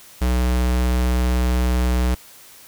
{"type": "tone", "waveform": "square", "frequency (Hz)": 61.9, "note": "B1", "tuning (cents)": 5, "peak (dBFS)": -17, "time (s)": [0.21, 2.15], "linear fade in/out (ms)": 10, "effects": ["white hiss -45 dBFS RMS until 2.67 s"]}